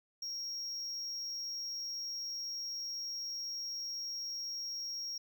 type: tone with amplitude modulation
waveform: triangle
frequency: 5588 Hz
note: F8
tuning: in tune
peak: -35 dBFS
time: 0.22-5.18 s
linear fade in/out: 5 ms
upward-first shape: sine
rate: 250 Hz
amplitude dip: 35%
effects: none